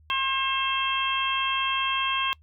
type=harmonic tone; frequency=535 Hz; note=C5; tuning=38 cents sharp; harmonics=2 / 3 / 4 / 5 / 6; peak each=-27 / -35 / -36 / -29 / -28 dBFS; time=0.1-2.33 s; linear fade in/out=0 ms; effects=noise-tail reverb RT60 0.1 s tail -24 dB re dry + added 77 Hz sine -53 dBFS peak until 2.42 s